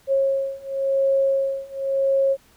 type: beating tone pair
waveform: sine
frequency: 543 / 543.93 Hz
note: C#5 / C#5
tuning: -36 / -33 cents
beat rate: 0.93 Hz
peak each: -22 / -21 dBFS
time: 0.07-2.37 s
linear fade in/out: 50 ms
effects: pink hiss -56 dBFS RMS until 2.56 s